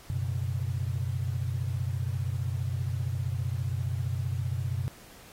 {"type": "chord", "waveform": "sine", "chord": "F# suspended fourth", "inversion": "none", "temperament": "equal", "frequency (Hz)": [92.5, 123.47, 138.59], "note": ["F#2", "B2", "C#3"], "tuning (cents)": [0, 0, 0], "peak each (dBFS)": [-31, -31, -37], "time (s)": [0.1, 4.88], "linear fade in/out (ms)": 0, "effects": ["pink hiss -52 dBFS RMS until 5.32 s", "AAC 48 kbps"]}